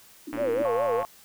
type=band-pass noise; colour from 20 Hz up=pink; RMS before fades=-36 dBFS; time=0.27-0.63 s; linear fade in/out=0 ms; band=250 to 350 Hz; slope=96 dB/octave
type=click train; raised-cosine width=0.5 ms; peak=-22 dBFS; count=80; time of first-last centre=0.33-1.029 s; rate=113 Hz
type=tone with vibrato; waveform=sine; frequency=518 Hz; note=C5; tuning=17 cents flat; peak=-23 dBFS; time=0.36-1.04 s; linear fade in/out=50 ms; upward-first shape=sine; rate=4.7 Hz; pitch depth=210 cents each way
type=chord; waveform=sine; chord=F augmented; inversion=none; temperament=just; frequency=698.5 / 873.1 / 1091.3 Hz; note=F5 / A5 / C#6; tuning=0 / -14 / -27 cents; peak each=-32 / -36 / -32 dBFS; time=0.65-1.05 s; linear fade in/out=0 ms
effects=white hiss -53 dBFS RMS until 1.24 s